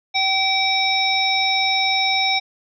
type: harmonic tone with a mistuned harmonic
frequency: 770 Hz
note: G5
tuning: 31 cents flat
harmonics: 1 / 3 / 5 / 7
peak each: -22 / -21 / -21 / -24 dBFS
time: 0.14-2.4 s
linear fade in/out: 20 ms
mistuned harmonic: 5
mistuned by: -24 cents
effects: none